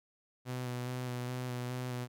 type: tone with vibrato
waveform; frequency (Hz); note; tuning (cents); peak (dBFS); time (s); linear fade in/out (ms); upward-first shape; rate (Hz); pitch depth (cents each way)
sawtooth; 124.8; B2; +19; -32; 0.45-2.08; 50; square; 2.4; 18
effects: none